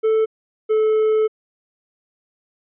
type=tone pair in turn; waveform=triangle; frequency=440 / 434.4 Hz; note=A4 / A4; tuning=0 / -22 cents; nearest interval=unison; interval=22 cents; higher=first; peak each=-12 dBFS; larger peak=neither; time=0.03-0.26 / 0.69-1.28 s; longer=second; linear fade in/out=20 ms; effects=resampled to 8000 Hz